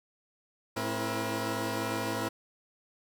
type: tone cluster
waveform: 15% pulse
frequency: 108.6 / 265.4 / 332.4 / 477.4 Hz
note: A2 / C4 / E4 / A#4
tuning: -22 / +25 / +15 / +41 cents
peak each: -30 dBFS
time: 0.76-2.29 s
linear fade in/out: 10 ms
effects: none